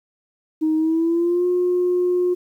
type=tone with pitch glide; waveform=sine; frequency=313.7 to 358.3 Hz; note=D#4 to F4; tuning=+14 to +44 cents; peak=-15 dBFS; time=0.61-2.35 s; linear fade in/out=20 ms; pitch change=+230 cents; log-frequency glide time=0.76-1.46 s; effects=tanh soft clip ceiling -12 dBFS + 9-bit